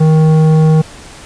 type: tone with tanh clipping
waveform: sine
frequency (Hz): 157.2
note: D#3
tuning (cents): +18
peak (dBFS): -7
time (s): 0-0.82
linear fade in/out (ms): 10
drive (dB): 12
effects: pink hiss -34 dBFS RMS until 1.25 s + resampled to 22050 Hz

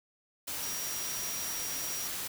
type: tone in noise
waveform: sine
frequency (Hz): 5710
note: F8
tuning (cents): +37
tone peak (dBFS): -38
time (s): 0.62-2.08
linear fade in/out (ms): 10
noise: white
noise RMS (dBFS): -37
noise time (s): 0.47-2.28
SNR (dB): -4
effects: none

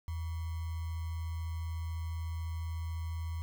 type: tone with sample-and-hold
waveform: sine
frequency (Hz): 82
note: E2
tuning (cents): -9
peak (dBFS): -34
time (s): 0.08-3.42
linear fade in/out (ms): 0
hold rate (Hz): 1050
effects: none

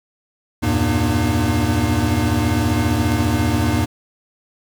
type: tone cluster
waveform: square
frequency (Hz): 82 / 96.7 / 117.2 / 236.8 / 304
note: E2 / G2 / A#2 / A#3 / D#4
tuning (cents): -9 / -23 / +10 / +27 / -40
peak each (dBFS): -23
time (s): 0.62-3.86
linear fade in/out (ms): 20
effects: 8-bit

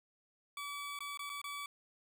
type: tone with dropouts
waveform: 20% pulse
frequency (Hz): 1146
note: D6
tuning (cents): -43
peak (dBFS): -36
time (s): 0.57-1.66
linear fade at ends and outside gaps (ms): 2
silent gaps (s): 0.99-1.005 / 1.174-1.192 / 1.295-1.299 / 1.416-1.441
effects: none

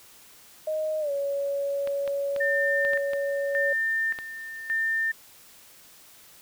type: tone with pitch glide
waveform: sine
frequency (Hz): 622.3 to 560.8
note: D#5 to C#5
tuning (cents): 0 to +20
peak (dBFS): -25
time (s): 0.67-3.73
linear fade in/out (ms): 5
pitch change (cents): -180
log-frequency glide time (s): 1-1.11
type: clicks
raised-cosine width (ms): 0.3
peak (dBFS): -21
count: 7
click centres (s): 1.874 / 2.077 / 2.363 / 2.85 / 2.934 / 3.134 / 4.188
type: tone with tremolo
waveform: sine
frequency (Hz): 1800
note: A6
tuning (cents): +39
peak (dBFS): -23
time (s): 2.4-5.12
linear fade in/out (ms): 10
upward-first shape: square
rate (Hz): 0.87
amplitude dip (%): 75
effects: white hiss -52 dBFS RMS until 6.41 s

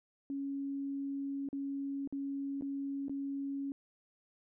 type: tone with dropouts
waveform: sine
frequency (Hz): 277.2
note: C#4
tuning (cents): 0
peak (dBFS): -35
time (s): 0.3-3.72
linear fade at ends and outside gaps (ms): 1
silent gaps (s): 1.488-1.529 / 2.075-2.125 / 2.611-2.622 / 3.083-3.095
effects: none

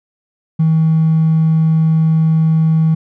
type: tone with hard clipping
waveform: triangle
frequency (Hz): 160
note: D#3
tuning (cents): +49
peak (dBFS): -9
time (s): 0.59-2.95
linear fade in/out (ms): 10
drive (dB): 3
effects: none

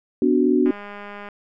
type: chord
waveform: sine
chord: B minor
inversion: none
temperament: equal with one note detuned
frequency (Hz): 249.8 / 293.7 / 370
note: B3 / D4 / F#4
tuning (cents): +20 / 0 / 0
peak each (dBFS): -19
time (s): 0.22-0.71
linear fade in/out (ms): 2
type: click train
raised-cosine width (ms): 0.5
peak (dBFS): -22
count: 129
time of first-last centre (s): 0.66-1.287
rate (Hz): 204
effects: none

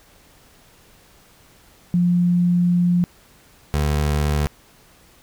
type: tone pair in turn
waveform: sine / 25% pulse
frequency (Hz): 176 / 74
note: F3 / D2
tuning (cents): +14 / +14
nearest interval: octave + minor third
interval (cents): 1500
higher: first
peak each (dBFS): -14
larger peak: neither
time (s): 1.94-3.04 / 3.74-4.47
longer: first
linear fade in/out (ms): 0
effects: pink hiss -52 dBFS RMS until 5.22 s

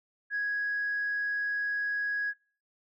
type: tone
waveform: sine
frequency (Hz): 1661.2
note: G#6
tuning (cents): 0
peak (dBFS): -27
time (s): 0.3-2.34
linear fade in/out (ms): 50
effects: noise-tail reverb RT60 0.5 s tail -26 dB re dry + tanh soft clip ceiling -24 dBFS

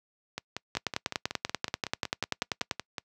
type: two click trains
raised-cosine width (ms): 0.2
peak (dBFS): -16 / -10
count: 15 / 21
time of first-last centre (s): 0.38-2.982 / 0.77-2.712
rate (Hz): 5.38 / 10.3
effects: noise-tail reverb RT60 0.1 s tail -26 dB re dry + high-pass 80 Hz 12 dB/octave

